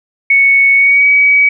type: tone with pitch glide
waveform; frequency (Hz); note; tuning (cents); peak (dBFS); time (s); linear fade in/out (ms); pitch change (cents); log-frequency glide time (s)
sine; 2217 to 2270; C#7 to C#7; 0 to +41; -5; 0.3-1.49; 5; +41; 0.75-1.07
effects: none